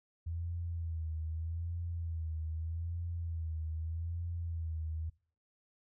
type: tone with vibrato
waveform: sine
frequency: 82.41 Hz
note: E2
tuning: in tune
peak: -35 dBFS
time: 0.26-5.1 s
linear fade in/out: 10 ms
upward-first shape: sine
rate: 0.81 Hz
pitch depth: 67 cents each way
effects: noise-tail reverb RT60 0.5 s tail -24 dB re dry